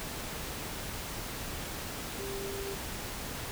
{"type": "tone in noise", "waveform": "sine", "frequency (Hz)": 394.8, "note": "G4", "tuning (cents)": 12, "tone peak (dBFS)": -38, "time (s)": [2.19, 2.75], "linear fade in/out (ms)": 0, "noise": "pink", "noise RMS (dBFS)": -39, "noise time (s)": [0, 3.51], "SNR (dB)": -2, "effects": []}